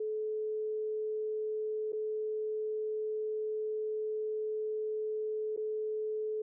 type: tone with dropouts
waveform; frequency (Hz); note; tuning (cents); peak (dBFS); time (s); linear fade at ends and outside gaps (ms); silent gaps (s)
sine; 431; A4; -36; -32; 0-6.42; 5; 1.922-1.93 / 5.564-5.574
effects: none